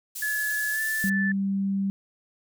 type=high-pass noise; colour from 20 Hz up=pink; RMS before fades=-35 dBFS; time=0.15-1.1 s; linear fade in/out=10 ms; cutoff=7700 Hz; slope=12 dB/octave
type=tone with pitch glide; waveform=sine; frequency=1709 to 1754 Hz; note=G#6 to A6; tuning=+49 to -6 cents; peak=-25 dBFS; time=0.22-1.32 s; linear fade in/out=5 ms; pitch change=+45 cents; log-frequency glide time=0.72-0.8 s
type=tone; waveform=sine; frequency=196 Hz; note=G3; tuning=in tune; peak=-23 dBFS; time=1.04-1.9 s; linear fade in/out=0 ms
effects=none